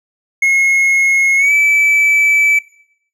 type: tone with pitch glide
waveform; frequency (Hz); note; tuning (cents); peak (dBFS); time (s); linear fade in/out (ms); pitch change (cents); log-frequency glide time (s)
triangle; 2166 to 2308; C#7 to D7; -41 to -31; -7; 0.42-2.59; 5; +110; 1.37-1.52
effects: noise-tail reverb RT60 0.7 s tail -19 dB re dry

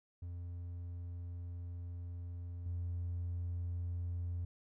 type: tone with level steps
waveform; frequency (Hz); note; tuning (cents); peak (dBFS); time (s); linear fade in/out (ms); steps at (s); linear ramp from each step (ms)
triangle; 87.31; F2; 0; -39 / -33; 0.22-4.45; 5; 2.66; 2
effects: tanh soft clip ceiling -32 dBFS

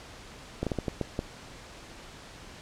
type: slowing click train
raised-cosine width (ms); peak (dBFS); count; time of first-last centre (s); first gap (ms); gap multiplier
2; -15; 7; 0.63-1.191; 37; 1.37
effects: pink hiss -47 dBFS RMS until 2.61 s + low-pass 7000 Hz 12 dB/octave

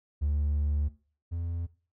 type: tone pair in turn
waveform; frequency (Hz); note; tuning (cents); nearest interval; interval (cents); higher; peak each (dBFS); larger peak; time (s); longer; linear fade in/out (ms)
triangle; 73.42 / 85.01; D2 / F2; 0 / -46; minor third; 254; second; -22 / -28; first; 0.21-0.89 / 1.31-1.67; first; 20
effects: noise-tail reverb RT60 0.4 s tail -19 dB re dry + tanh soft clip ceiling -19 dBFS

